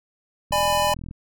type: click train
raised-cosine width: 5 ms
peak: -24 dBFS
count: 26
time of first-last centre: 0.51-1.111 s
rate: 41.6 Hz
type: chord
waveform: square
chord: G# diminished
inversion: second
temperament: just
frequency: 598 / 830.6 / 996.7 Hz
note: D5 / G#5 / B5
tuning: +31 / 0 / +16 cents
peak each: -24 dBFS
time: 0.52-0.94 s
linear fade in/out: 5 ms
effects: none